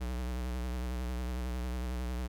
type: tone with vibrato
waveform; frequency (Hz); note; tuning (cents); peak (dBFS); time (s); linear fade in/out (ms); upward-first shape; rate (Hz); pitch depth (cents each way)
square; 61.74; B1; 0; -34; 0-2.28; 20; sine; 11; 63
effects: none